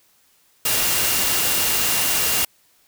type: tone in noise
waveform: sine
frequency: 2794 Hz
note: F7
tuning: in tune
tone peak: -30 dBFS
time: 0.65-2.45 s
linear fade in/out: 5 ms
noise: white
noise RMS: -20 dBFS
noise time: 0.65-2.45 s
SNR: -13 dB
effects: white hiss -59 dBFS RMS until 2.87 s